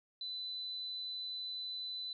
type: tone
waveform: sine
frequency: 4004 Hz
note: B7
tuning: 23 cents sharp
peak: -39 dBFS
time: 0.21-2.13 s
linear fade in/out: 2 ms
effects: none